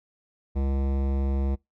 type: tone with hard clipping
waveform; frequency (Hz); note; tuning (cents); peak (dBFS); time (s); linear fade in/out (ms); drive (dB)
sine; 68; C#2; -33; -25; 0.55-1.56; 20; 17
effects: noise-tail reverb RT60 0.2 s tail -26 dB re dry